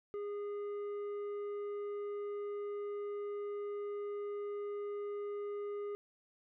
sine tone with tanh clipping, 410 Hz, G#4, 22 cents flat, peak -39 dBFS, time 0.14-5.95 s, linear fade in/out 0 ms, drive 7 dB, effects none

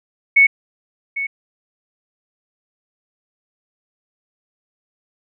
sine tone with echo, 2213 Hz, C#7, 3 cents flat, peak -7 dBFS, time 0.36-0.47 s, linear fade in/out 10 ms, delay 800 ms, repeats 1, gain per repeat -13 dB, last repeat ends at 1.27 s, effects none

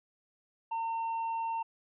triangle tone with tanh clipping, 910 Hz, A#5, 42 cents flat, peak -32 dBFS, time 0.71-1.63 s, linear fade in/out 10 ms, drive 8 dB, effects resampled to 8000 Hz

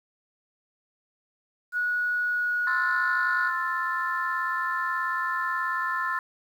sine tone with pitch glide, 1461 to 1445.9 Hz, F#6 to F#6, -22 to -40 cents, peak -23 dBFS, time 1.72-3.52 s, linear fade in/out 50 ms, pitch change -18 cents, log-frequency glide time 2.18-3.39 s
sine chord, F major seventh, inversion second, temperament equal, 1046.5 / 1318.5 / 1396.9 / 1760 Hz, C6 / E6 / F6 / A6, 0 / 0 / 0 / 0 cents, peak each -29 / -32 / -33 / -29 dBFS, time 2.67-6.19 s, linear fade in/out 2 ms
effects tanh soft clip ceiling -16 dBFS + 9-bit

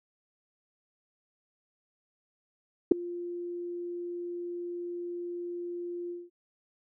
sine tone with ADSR envelope, 349.2 Hz, F4, in tune, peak -10 dBFS, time 2.91-6.3 s, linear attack 8 ms, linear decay 4 ms, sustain -24 dB, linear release 200 ms, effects none

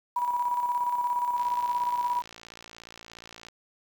sine tone with tremolo, 972 Hz, B5, 28 cents flat, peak -23 dBFS, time 0.16-2.22 s, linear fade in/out 5 ms, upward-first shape square, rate 17 Hz, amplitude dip 45%
click train, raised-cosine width 0.2 ms, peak -27 dBFS, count 121, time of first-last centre 1.38-3.485 s, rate 57 Hz
effects 8-bit

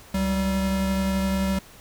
square tone pair together, 68 / 192.33 Hz, C#2 / G3, -33 / -33 cents, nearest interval octave + tritone, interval 1800 cents, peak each -30 / -23 dBFS, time 0.14-1.59 s, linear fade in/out 5 ms, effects pink hiss -48 dBFS RMS until 1.8 s

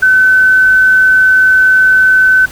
sine tone, 1519 Hz, F#6, 45 cents sharp, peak -4 dBFS, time 0.02-2.46 s, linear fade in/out 10 ms, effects pink hiss -32 dBFS RMS until 2.51 s

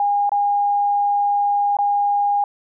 sine tone with dropouts, 814 Hz, G#5, 35 cents flat, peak -15 dBFS, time 0-2.44 s, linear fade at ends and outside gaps 2 ms, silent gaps 0.294-0.318 / 1.769-1.787 s, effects none

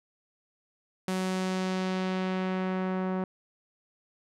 sawtooth tone with low-pass filter sweep, 186.6 Hz, F#3, 15 cents sharp, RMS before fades -30 dBFS, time 1.08-3.24 s, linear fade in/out 2 ms, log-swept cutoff 11000 to 1200 Hz, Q 0.87, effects none

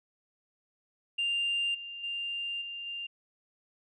sine tone with level steps, 2794 Hz, F7, in tune, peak -26 / -39 / -32 / -37 / -35 dBFS, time 1.18-3.07 s, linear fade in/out 10 ms, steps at 1.74 / 2.03 / 2.61 / 2.86 s, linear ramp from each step 10 ms, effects tanh soft clip ceiling -24 dBFS

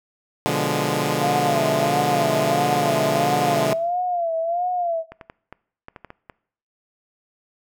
10% pulse chord, B diminished seventh, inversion none, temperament equal, 123.47 / 146.83 / 174.61 / 207.7 Hz, B2 / D3 / F3 / Ab3, 0 / 0 / 0 / 0 cents, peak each -19 / -15 / -19 / -18 dBFS, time 0.46-3.73 s, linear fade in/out 0 ms
sine tone with vibrato, 688 Hz, F5, 26 cents flat, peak -20 dBFS, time 1.2-5.04 s, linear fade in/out 50 ms, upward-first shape sine, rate 1.5 Hz, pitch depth 94 cents each way
clicks, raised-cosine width 0.5 ms, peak -22 dBFS, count 9, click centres 5.12 / 5.212 / 5.299 / 5.526 / 5.884 / 5.962 / 6.047 / 6.104 / 6.298 s
effects noise-tail reverb RT60 0.6 s tail -22 dB re dry

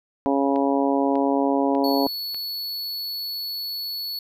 harmonic tone, 138.59 Hz, C#3, in tune, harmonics 2 / 3 / 4 / 5 / 6 / 7, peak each -21 / -26 / -26 / -27 / -29 / -29 dBFS, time 0.26-2.07 s, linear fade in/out 0 ms
click train, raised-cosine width 0.3 ms, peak -25 dBFS, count 4, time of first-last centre 0.56-2.346 s, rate 1.68 Hz
square tone, 4414 Hz, C#8, 8 cents flat, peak -28 dBFS, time 1.84-4.19 s, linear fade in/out 2 ms
effects none

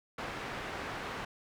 white low-pass noise, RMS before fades -40 dBFS, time 0.18-1.25 s, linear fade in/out 5 ms, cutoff 1700 Hz, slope 12 dB/octave, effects none

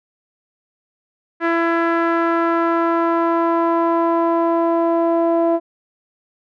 sawtooth tone with low-pass filter sweep, 334.8 Hz, E4, 27 cents sharp, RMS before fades -17 dBFS, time 1.4-5.6 s, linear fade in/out 50 ms, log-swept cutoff 1700 to 730 Hz, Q 2.7, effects none

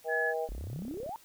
harmonic tone, 159.8 Hz, D#3, 47 cents sharp, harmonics 3 / 4 / 5, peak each -33 / -35 / -37 dBFS, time 0.04-0.49 s, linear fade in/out 50 ms
sine tone, 1700 Hz, G#6, 40 cents sharp, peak -29 dBFS, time 0.08-0.34 s, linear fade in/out 50 ms
sine exponential sweep, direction up, 41 to 942 Hz, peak -36 dBFS, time 0.49-1.16 s, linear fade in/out 0 ms
click train, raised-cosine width 2 ms, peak -33 dBFS, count 21, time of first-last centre 0.49-1.092 s, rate 33.2 Hz
effects white hiss -59 dBFS RMS until 1.24 s

